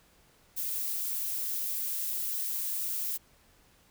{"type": "noise", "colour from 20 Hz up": "violet", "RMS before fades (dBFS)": -33, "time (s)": [0.56, 3.18], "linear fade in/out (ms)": 20, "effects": ["pink hiss -63 dBFS RMS until 3.9 s"]}